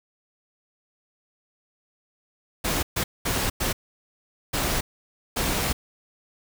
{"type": "noise bursts at uneven times", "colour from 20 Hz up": "pink", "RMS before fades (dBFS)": -25, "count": 6, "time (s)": [[2.64, 2.83], [2.96, 3.04], [3.25, 3.5], [3.6, 3.73], [4.53, 4.81], [5.36, 5.73]], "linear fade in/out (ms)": 10, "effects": []}